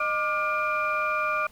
sine tone cluster, 615 / 1187 / 1423 / 2394 Hz, D#5 / D6 / F6 / D7, -20 / +18 / +32 / +33 cents, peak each -31 / -26 / -29 / -30 dBFS, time 0-1.47 s, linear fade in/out 5 ms, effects tanh soft clip ceiling -15 dBFS + pink hiss -55 dBFS RMS until 1.51 s

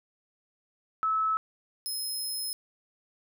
sine / 20% pulse tone pair in turn, 1300 / 5143 Hz, E6 / E8, -24 / -44 cents, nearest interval 2 octaves, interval 2380 cents, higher second, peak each -24 / -26 dBFS, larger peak first, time 1.03-1.37 / 1.86-2.53 s, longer second, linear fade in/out 0 ms, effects none

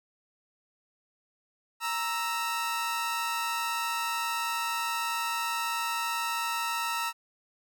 sawtooth tone pair together, 932.3 / 1316.9 Hz, A#5 / E6, 0 / -2 cents, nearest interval tritone, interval 598 cents, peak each -28 dBFS, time 1.8-7.13 s, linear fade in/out 50 ms, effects none

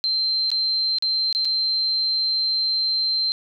sine tone with dropouts, 4127 Hz, C8, 25 cents flat, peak -19 dBFS, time 0.04-3.32 s, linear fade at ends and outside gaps 0 ms, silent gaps 0.503-0.516 / 0.985-1.024 / 1.327-1.349 / 1.448-1.453 s, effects none

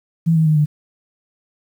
sine tone with pitch steps, 164.81 / 159.56 / 154.49 / 149.57 Hz, E3 / D#3 / D#3 / D3, 0 / +44 / -12 / +32 cents, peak -11 dBFS, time 0.26-0.66 s, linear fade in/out 20 ms, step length 100 ms, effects 8-bit

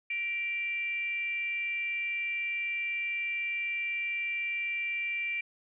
sine tone with frequency modulation, 2349 Hz, D7, in tune, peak -30 dBFS, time 0.1-5.41 s, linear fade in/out 5 ms, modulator 444 Hz, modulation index 0.39, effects none

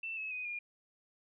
sine tone with pitch steps, 2670 / 2584 / 2500 / 2419 Hz, E7 / E7 / D#7 / D#7, +22 / -35 / +8 / -49 cents, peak -37 dBFS, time 0.03-0.59 s, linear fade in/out 5 ms, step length 140 ms, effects none

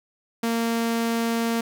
sawtooth tone, 230.4 Hz, A#3, 20 cents flat, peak -18 dBFS, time 0.43-1.61 s, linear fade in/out 5 ms, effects none

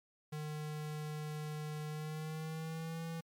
square tone with pitch glide, 152 to 164.8 Hz, D#3 to E3, -40 to 0 cents, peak -40 dBFS, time 0.32-3.21 s, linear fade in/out 10 ms, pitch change +140 cents, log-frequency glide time 1.88-3.03 s, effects MP3 96 kbps

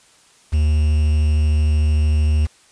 triangle tone with quantisation, 76.1 Hz, D#2, 38 cents flat, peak -11 dBFS, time 0.52-2.47 s, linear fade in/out 20 ms, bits 6, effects white hiss -52 dBFS RMS until 2.71 s + resampled to 22050 Hz

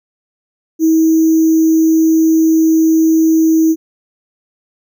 sine tone with sample-and-hold, 321.5 Hz, E4, 43 cents flat, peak -7 dBFS, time 0.79-3.76 s, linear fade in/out 50 ms, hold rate 6300 Hz, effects none

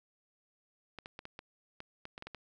clicks, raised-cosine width 0.3 ms, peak -28 dBFS, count 11, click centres 0.987 / 1.059 / 1.191 / 1.254 / 1.391 / 1.804 / 2.054 / 2.179 / 2.224 / 2.27 / 2.347 s, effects none

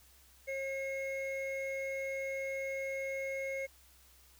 triangle tone pair together, 540 / 2160 Hz, C#5 / C#7, -45 / -45 cents, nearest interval 2 octaves, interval 2400 cents, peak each -35 / -38 dBFS, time 0.47-3.67 s, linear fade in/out 20 ms, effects added 64 Hz sine -64 dBFS peak until 4.39 s + white hiss -63 dBFS RMS until 4.39 s

